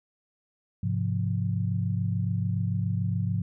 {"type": "chord", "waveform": "sine", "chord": "F minor", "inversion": "first", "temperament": "equal", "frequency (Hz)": [103.83, 130.81, 174.61], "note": ["Ab2", "C3", "F3"], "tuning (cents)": [0, 0, 0], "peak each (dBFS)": [-27, -31, -30], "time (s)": [0.83, 3.42], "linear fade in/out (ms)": 5, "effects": []}